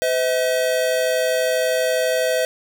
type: tone pair together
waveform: square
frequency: 509 / 641.3 Hz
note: C5 / E5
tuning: -48 / -48 cents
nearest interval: major third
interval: 400 cents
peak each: -21 dBFS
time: 0.02-2.45 s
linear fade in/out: 0 ms
effects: none